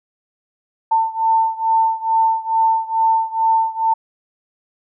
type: beating tone pair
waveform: sine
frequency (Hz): 895 / 897.3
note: A5 / A5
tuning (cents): +29 / +34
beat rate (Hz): 2.3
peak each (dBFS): -16 / -18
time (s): 0.91-3.94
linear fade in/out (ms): 10
effects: none